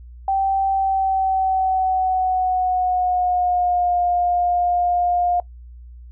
sine tone with pitch glide, 777 to 708.4 Hz, G5 to F5, -16 to +24 cents, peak -16 dBFS, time 0.28-5.4 s, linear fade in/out 2 ms, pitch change -160 cents, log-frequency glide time 0.7-4 s, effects noise-tail reverb RT60 0.1 s tail -20 dB re dry + added 60 Hz sine -37 dBFS peak until 6.11 s

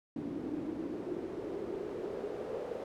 pink noise with band-pass filter sweep, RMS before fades -39 dBFS, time 0.16-2.84 s, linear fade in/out 2 ms, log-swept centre 280 to 490 Hz, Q 4.4, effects none

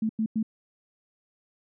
sine tone bursts, 220 Hz, A3, in tune, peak -23 dBFS, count 3, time 0.02-0.429 s, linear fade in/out 5 ms, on 73 ms, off 95 ms, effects none

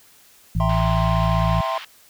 harmonic tone, 55 Hz, A1, in tune, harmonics 1 / 2 / 3, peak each -22 / -22 / -22 dBFS, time 0.55-1.61 s, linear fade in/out 5 ms
triangle chord, C dominant seventh, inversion first, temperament equal, 659.3 / 784 / 932.3 / 1046.5 Hz, E5 / G5 / Bb5 / C6, 0 / 0 / 0 / 0 cents, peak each -24 / -28 / -29 / -23 dBFS, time 0.6-1.78 s, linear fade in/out 2 ms
white band-pass noise, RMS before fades -37 dBFS, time 0.69-1.85 s, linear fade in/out 5 ms, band 970 to 3600 Hz, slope 24 dB/octave
effects white hiss -52 dBFS RMS until 2.09 s

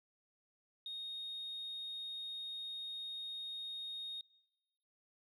sine tone, 3717 Hz, A#7, 6 cents flat, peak -40 dBFS, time 0.86-4.21 s, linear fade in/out 2 ms, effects noise-tail reverb RT60 1.0 s tail -24 dB re dry + tanh soft clip ceiling -38 dBFS

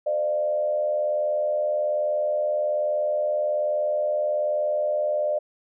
sine tone with frequency modulation, 600 Hz, D5, 37 cents sharp, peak -21 dBFS, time 0.06-5.39 s, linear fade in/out 10 ms, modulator 81.2 Hz, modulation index 0.56, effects none

